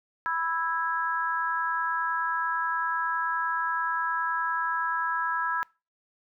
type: chord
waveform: sine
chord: E major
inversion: second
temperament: just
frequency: 988.9 / 1318.5 / 1648.1 Hz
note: B5 / E6 / G#6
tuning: +2 / 0 / -14 cents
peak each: -30 dBFS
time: 0.26-5.63 s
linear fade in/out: 0 ms
effects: noise-tail reverb RT60 0.3 s tail -24 dB re dry